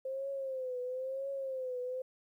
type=tone with vibrato; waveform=sine; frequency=523.3 Hz; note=C5; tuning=in tune; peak=-35 dBFS; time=0.05-2.02 s; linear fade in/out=5 ms; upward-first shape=triangle; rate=1 Hz; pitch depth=98 cents each way; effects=12-bit